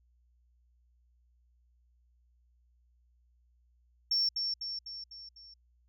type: tone with echo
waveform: sine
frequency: 5450 Hz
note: F8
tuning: 43 cents flat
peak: -25 dBFS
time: 4.11-4.29 s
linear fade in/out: 5 ms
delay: 250 ms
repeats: 5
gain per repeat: -5 dB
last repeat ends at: 5.54 s
effects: tanh soft clip ceiling -21 dBFS + added 60 Hz sine -65 dBFS peak until 5.88 s